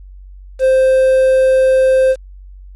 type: tone with quantisation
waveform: triangle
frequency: 523.3 Hz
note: C5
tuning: in tune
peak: -6 dBFS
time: 0.59-2.16 s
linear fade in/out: 50 ms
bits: 6
effects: added 47 Hz sine -33 dBFS peak until 2.75 s + resampled to 24000 Hz